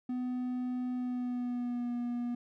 triangle tone with pitch glide, 250 to 241.1 Hz, B3 to B3, +21 to -41 cents, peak -30 dBFS, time 0.09-2.35 s, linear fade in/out 5 ms, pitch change -62 cents, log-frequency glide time 0.95-1.93 s, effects none

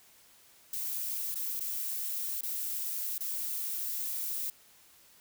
violet noise with dropouts, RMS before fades -35 dBFS, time 0.73-4.5 s, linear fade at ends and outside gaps 2 ms, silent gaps 1.345-1.355 / 1.595-1.607 / 2.409-2.432 / 3.18-3.206 s, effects white hiss -60 dBFS RMS until 5.2 s

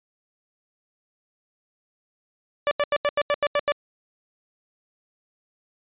sawtooth tone bursts, 581 Hz, D5, 19 cents flat, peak -15 dBFS, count 9, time 2.67-3.72 s, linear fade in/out 0 ms, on 42 ms, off 84 ms, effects resampled to 8000 Hz

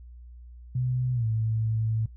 sine tone with pitch glide, 126.1 to 111.05 Hz, B2 to A2, +36 to +16 cents, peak -24 dBFS, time 0.75-2.06 s, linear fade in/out 5 ms, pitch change -220 cents, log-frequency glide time 1.13-1.26 s, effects noise-tail reverb RT60 0.1 s tail -18 dB re dry + added 60 Hz sine -43 dBFS peak until 2.16 s

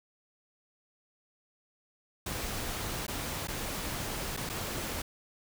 pink noise with dropouts, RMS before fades -36 dBFS, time 2.26-5.02 s, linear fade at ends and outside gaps 5 ms, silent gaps 3.067-3.08 / 3.473-3.482 / 4.367-4.372 / 4.493-4.497 s, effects none

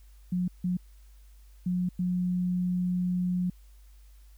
sine tone bursts at uneven times, 180 Hz, F#3, 47 cents flat, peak -25 dBFS, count 4, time 0.32-0.48 / 0.64-0.77 / 1.66-1.89 / 1.99-3.5 s, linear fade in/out 5 ms, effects added 50 Hz sine -50 dBFS peak until 4.37 s + white hiss -66 dBFS RMS until 4.37 s

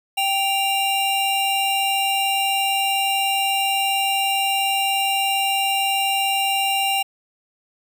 square tone pair together, 783.2 / 2791 Hz, G5 / F7, -2 / -2 cents, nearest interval octave + minor seventh, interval 2200 cents, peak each -22 / -22 dBFS, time 0.17-7.03 s, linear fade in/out 10 ms, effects none

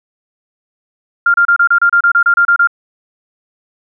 sine tone bursts, 1396.9 Hz, F6, in tune, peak -6 dBFS, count 13, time 1.26-2.673 s, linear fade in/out 5 ms, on 81 ms, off 30 ms, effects none

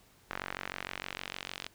sawtooth tone with band-pass filter sweep, 46.51 Hz, F#1, 10 cents sharp, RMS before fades -42 dBFS, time 0.3-1.67 s, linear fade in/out 0 ms, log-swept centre 1600 to 3500 Hz, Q 1.4, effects pink hiss -63 dBFS RMS until 1.74 s

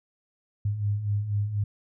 sine beating tone pair, 99.9 / 104 Hz, G2 / G#2, +33 / +3 cents, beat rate 4.1 Hz, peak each -32 / -25 dBFS, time 0.65-1.64 s, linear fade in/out 5 ms, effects none

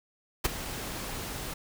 pink noise with ADSR envelope, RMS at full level -23 dBFS, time 0.44-1.54 s, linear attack 13 ms, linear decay 17 ms, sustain -14 dB, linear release 8 ms, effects none

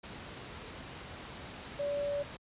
sine tone in noise, 574 Hz, D5, 40 cents flat, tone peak -31 dBFS, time 1.79-2.23 s, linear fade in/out 10 ms, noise pink, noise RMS -45 dBFS, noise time 0.03-2.37 s, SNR +11 dB, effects high-pass 60 Hz 12 dB/octave + resampled to 8000 Hz

